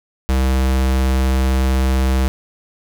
square tone, 65.41 Hz, C2, in tune, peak -14 dBFS, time 0.29-2.28 s, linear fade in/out 0 ms, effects none

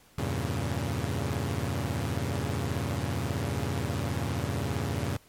sawtooth chord, E diminished seventh, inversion none, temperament equal with one note detuned, 82.98 / 98 / 116.54 / 138.59 Hz, E2 / G2 / Bb2 / Db3, +12 / 0 / 0 / 0 cents, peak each -30 dBFS, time 0.18-5.17 s, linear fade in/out 5 ms, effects pink hiss -59 dBFS RMS until 5.28 s + MP3 64 kbps

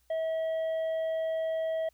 harmonic tone, 645 Hz, E5, 38 cents flat, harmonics 1 / 3 / 5, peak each -28 / -47 / -53 dBFS, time 0.1-1.89 s, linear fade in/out 5 ms, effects added 60 Hz sine -68 dBFS peak until 1.93 s + white hiss -71 dBFS RMS until 1.93 s

